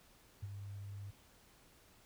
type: tone with ADSR envelope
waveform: sine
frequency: 100 Hz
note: G2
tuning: 35 cents sharp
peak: -38 dBFS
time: 0.42-1.11 s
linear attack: 16 ms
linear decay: 31 ms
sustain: -6 dB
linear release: 9 ms
effects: pink hiss -65 dBFS RMS until 2.05 s